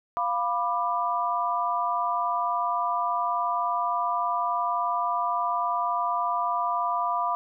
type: chord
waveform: sine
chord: B diminished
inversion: second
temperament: equal with one note detuned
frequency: 698.5 / 987.8 / 1186.9 Hz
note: F5 / B5 / D6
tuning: 0 / 0 / +18 cents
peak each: -29 / -27 / -28 dBFS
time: 0.17-7.35 s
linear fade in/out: 0 ms
effects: none